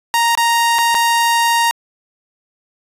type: tone with dropouts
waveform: sawtooth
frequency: 932.3 Hz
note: A#5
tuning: in tune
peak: -8 dBFS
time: 0.14-1.71 s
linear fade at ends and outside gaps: 0 ms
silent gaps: 0.351-0.375 / 0.785-0.788 / 0.945-0.95 s
effects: resampled to 32000 Hz